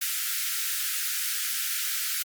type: high-pass noise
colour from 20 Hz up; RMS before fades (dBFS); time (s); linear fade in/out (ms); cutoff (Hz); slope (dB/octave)
white; -29; 0.01-2.23; 10; 1300; 96
effects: Opus 48 kbps